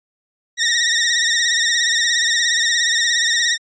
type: tone with vibrato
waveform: 15% pulse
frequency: 1864.7 Hz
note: A#6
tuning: in tune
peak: -8 dBFS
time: 0.57-3.58 s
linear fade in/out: 50 ms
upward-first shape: sine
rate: 17 Hz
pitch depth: 62 cents each way
effects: resampled to 16000 Hz